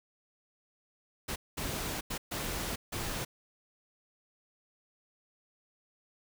pink noise bursts at uneven times, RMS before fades -36 dBFS, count 5, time 1.28-1.36 / 1.57-2.01 / 2.1-2.18 / 2.31-2.76 / 2.92-3.25 s, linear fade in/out 10 ms, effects none

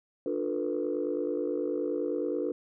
sine chord, B half-diminished seventh, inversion first, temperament just, 296.3 / 355.6 / 444.5 / 493.9 Hz, D4 / F4 / A4 / B4, +15 / +31 / +18 / 0 cents, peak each -33 dBFS, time 0.26-2.52 s, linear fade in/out 2 ms, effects tanh soft clip ceiling -20 dBFS

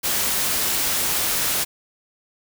white noise, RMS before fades -22 dBFS, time 0.03-1.65 s, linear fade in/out 20 ms, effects none

